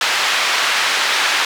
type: band-pass noise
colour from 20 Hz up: pink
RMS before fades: -17 dBFS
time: 0.01-1.45 s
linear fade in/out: 2 ms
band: 1200 to 4500 Hz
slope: 12 dB/octave
effects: none